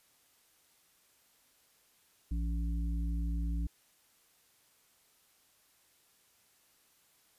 harmonic tone, 57 Hz, A#1, 38 cents flat, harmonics 1 / 3 / 5, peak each -31 / -41 / -45 dBFS, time 2.31-3.67 s, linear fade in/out 5 ms, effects white hiss -68 dBFS RMS until 7.38 s + resampled to 32000 Hz

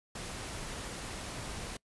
pink noise, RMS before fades -41 dBFS, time 0.15-1.77 s, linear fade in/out 5 ms, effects noise-tail reverb RT60 0.1 s tail -24 dB re dry + resampled to 24000 Hz

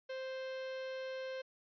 45% pulse tone, 523.3 Hz, C5, in tune, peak -40 dBFS, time 0.09-1.42 s, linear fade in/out 10 ms, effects resampled to 11025 Hz

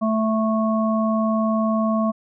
harmonic tone, 220 Hz, A3, in tune, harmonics 1 / 3 / 5, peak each -19 / -24 / -26 dBFS, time 0.01-2.12 s, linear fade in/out 20 ms, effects none

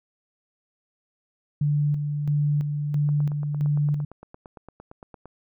sine tone with tremolo, 146.83 Hz, D3, in tune, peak -19 dBFS, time 1.61-4.05 s, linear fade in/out 5 ms, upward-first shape square, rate 1.5 Hz, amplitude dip 45%
click train, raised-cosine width 1 ms, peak -28 dBFS, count 20, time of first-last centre 3.09-5.256 s, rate 8.77 Hz
effects none

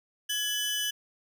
sawtooth tone pair together, 1684 / 3001 Hz, G#6 / F#7, +24 / +24 cents, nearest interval minor seventh, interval 1000 cents, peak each -31 / -26 dBFS, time 0.29-0.91 s, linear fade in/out 10 ms, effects none

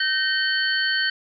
sine tone cluster, 1543 / 1850 / 3072 / 4438 Hz, G6 / A#6 / G7 / C#8, -28 / -14 / -36 / +1 cents, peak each -23 / -26 / -27 / -26 dBFS, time 0-1.1 s, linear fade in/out 5 ms, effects none

